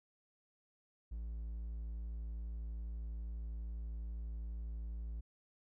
triangle tone, 56.1 Hz, A1, 34 cents sharp, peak -38 dBFS, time 1.11-5.21 s, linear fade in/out 10 ms, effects none

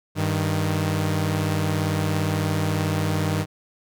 sawtooth tone pair together, 98 / 155.56 Hz, G2 / D#3, 0 / 0 cents, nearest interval minor sixth, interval 800 cents, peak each -20 dBFS, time 0.15-3.46 s, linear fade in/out 50 ms, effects none

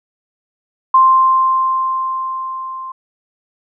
sine tone with level ramp, 1050 Hz, C6, 6 cents sharp, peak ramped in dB -5 to -25 dBFS, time 0.94-2.92 s, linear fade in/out 5 ms, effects none

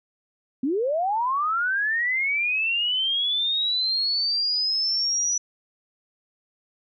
sine linear sweep, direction up, 243.9 to 5920 Hz, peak -21 dBFS, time 0.63-5.38 s, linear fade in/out 5 ms, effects none

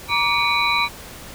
sine tone cluster, 947 / 1163 / 2259 / 2419 / 3950 Hz, A#5 / D6 / C#7 / D#7 / B7, +27 / -17 / +32 / -49 / 0 cents, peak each -23 dBFS, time 0.08-0.89 s, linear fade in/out 50 ms, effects pink hiss -38 dBFS RMS until 1.34 s

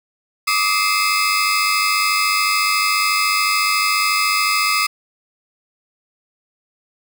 40% pulse tone cluster, 1161 / 1255 / 2091 / 2604 / 4969 Hz, D6 / D#6 / C7 / E7 / D#8, -20 / +15 / -2 / -22 / -3 cents, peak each -21 dBFS, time 0.47-4.87 s, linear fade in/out 10 ms, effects none

